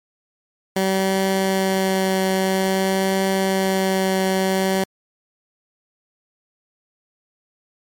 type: tone with vibrato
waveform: 15% pulse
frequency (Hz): 190.9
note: G3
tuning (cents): -46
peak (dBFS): -11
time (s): 0.76-4.84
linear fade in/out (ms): 5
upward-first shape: triangle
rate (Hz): 0.5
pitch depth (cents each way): 12
effects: MP3 96 kbps